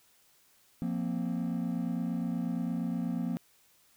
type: chord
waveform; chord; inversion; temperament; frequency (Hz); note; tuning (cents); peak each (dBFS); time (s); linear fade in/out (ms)
triangle; F suspended fourth; none; equal; 174.61 / 233.1 / 261.6; F3 / Bb3 / C4; 0 / 0 / 0; -31 / -31 / -34; 0.82-3.37; 0
effects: tanh soft clip ceiling -22 dBFS + white hiss -65 dBFS RMS until 3.96 s